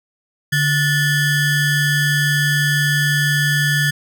square ring-modulated tone, 803 Hz, G5, 41 cents sharp, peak -12 dBFS, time 0.52-3.91 s, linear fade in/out 10 ms, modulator 949 Hz, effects none

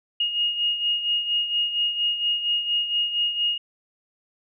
sine beating tone pair, 2861 / 2865.3 Hz, F7 / F7, +41 / +44 cents, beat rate 4.3 Hz, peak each -22 / -29 dBFS, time 0.2-3.58 s, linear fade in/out 5 ms, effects none

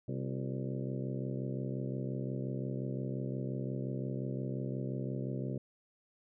harmonic tone with a mistuned harmonic, 65.7 Hz, C2, 8 cents sharp, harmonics 2 / 3 / 4 / 5 / 6 / 7 / 8 / 9, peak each -37 / -41 / -43 / -45 / -47 / -48 / -49 / -50 dBFS, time 0.08-5.58 s, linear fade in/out 5 ms, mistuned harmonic 5, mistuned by +92 cents, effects none

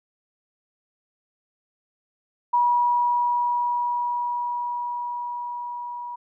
sine tone with level ramp, 966 Hz, B5, 39 cents flat, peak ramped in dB -16 to -31 dBFS, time 2.53-6.16 s, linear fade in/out 10 ms, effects none

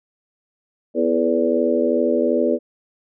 harmonic tone with a mistuned harmonic, 82.7 Hz, E2, 6 cents sharp, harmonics 3 / 4 / 5 / 6 / 7, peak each -22 / -22 / -22 / -22 / -22 dBFS, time 0.94-2.59 s, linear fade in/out 50 ms, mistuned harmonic 5, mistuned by +42 cents, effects none

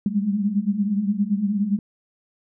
sine tone cluster, 195.8 / 203.6 / 213.1 Hz, G3 / G#3 / G#3, -2 / -34 / +45 cents, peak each -24 dBFS, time 0.06-1.79 s, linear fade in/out 2 ms, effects none

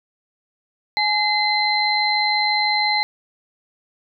sine tone cluster, 842 / 2063 / 4097 Hz, G#5 / C7 / C8, +24 / -25 / -37 cents, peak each -21 dBFS, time 0.97-3.03 s, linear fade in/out 0 ms, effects none

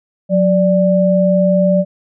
sine tone pair together, 182.81 / 587.3 Hz, F#3 / D5, -21 / 0 cents, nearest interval octave + minor sixth, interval 2021 cents, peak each -12 dBFS, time 0.29-1.85 s, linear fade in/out 50 ms, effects none

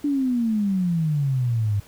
sine exponential sweep, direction down, 295.3 to 99.3 Hz, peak -19 dBFS, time 0.04-1.8 s, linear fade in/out 5 ms, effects pink hiss -50 dBFS RMS until 1.87 s

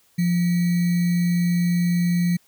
sine tone with sample-and-hold, 174.61 Hz, F3, in tune, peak -17 dBFS, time 0.18-2.37 s, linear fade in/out 10 ms, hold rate 2100 Hz, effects white hiss -60 dBFS RMS until 2.47 s

